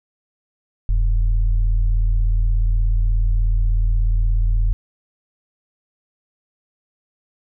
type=tone pair together; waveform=sine; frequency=41.39 / 98 Hz; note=E1 / G2; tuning=+8 / 0 cents; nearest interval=octave + minor third; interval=1492 cents; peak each=-14 / -25 dBFS; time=0.89-4.73 s; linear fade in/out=0 ms; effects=none